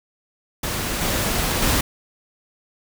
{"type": "noise with level steps", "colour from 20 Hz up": "pink", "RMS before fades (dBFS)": [-25, -22, -19], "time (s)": [0.63, 1.81], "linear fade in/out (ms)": 5, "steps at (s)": [1.01, 1.62], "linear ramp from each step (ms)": 2, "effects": []}